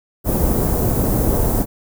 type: band-stop noise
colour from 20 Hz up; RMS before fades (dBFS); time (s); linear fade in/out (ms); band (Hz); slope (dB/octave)
pink; -17; 0.24-1.66; 50; 570 to 16000; 12
effects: none